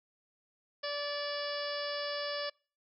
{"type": "harmonic tone with a mistuned harmonic", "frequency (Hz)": 580, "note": "D5", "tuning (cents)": -22, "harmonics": [1, 2, 3, 4, 5, 6, 7, 8, 9], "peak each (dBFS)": [-37, -43, -42, -49, -46, -47, -50, -43, -44], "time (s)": [0.83, 2.5], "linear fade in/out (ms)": 10, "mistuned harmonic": 6, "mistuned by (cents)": -21, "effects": ["noise-tail reverb RT60 0.4 s tail -26 dB re dry"]}